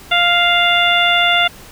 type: harmonic tone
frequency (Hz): 698.5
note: F5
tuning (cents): 0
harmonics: 1 / 2 / 3 / 4 / 5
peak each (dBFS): -17 / -17 / -17 / -17 / -17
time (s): 0.11-1.48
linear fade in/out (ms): 10
effects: pink hiss -39 dBFS RMS until 1.71 s